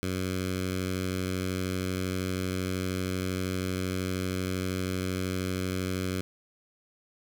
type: tone with notch filter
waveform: 10% pulse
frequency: 92.8 Hz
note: F#2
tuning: 6 cents sharp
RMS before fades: -31 dBFS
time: 0.03-6.21 s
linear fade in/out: 0 ms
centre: 780 Hz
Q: 0.85
effects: none